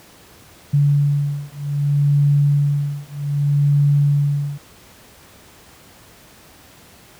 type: beating tone pair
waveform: sine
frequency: 143.3 / 143.94 Hz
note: D3 / D3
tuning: -42 / -34 cents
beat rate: 0.64 Hz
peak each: -17 dBFS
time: 0.73-4.58 s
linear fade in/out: 10 ms
effects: pink hiss -46 dBFS RMS until 7.19 s + high-pass 60 Hz 12 dB/octave